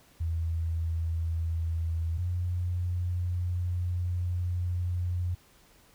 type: tone pair in turn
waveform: sine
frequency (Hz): 82.41 / 88.77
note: E2 / F2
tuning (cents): 0 / +29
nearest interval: minor second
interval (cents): 129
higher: second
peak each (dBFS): -27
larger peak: neither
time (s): 0.2-2.18 / 2.18-5.35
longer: second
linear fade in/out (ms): 10
effects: pink hiss -60 dBFS RMS until 5.94 s